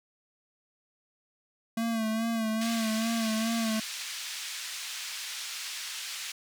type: tone with vibrato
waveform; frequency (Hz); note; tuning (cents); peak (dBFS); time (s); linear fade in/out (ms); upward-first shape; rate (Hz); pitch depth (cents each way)
square; 224.4; A3; +34; -28; 1.77-3.8; 5; sine; 2.4; 46
type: band-pass noise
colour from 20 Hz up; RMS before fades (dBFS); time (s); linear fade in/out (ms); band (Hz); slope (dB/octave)
white; -38; 2.61-6.32; 5; 1900 to 5800; 12
effects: none